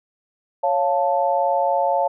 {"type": "chord", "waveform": "sine", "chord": "Db augmented", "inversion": "none", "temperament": "equal", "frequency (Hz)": [554.4, 698.5, 880], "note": ["Db5", "F5", "A5"], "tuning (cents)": [0, 0, 0], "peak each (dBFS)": -21, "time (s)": [0.63, 2.08], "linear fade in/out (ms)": 10, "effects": []}